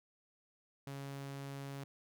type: tone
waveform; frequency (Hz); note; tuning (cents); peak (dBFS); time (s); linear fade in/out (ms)
sawtooth; 138.59; C#3; 0; -39; 0.87-1.84; 2
effects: none